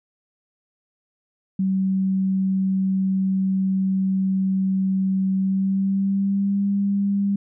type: tone with pitch glide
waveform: sine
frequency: 190.8 to 199.59 Hz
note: G3 to G3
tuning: -47 to +31 cents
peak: -18 dBFS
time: 1.59-7.36 s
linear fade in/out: 5 ms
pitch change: +78 cents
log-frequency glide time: 5.35-6.63 s
effects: none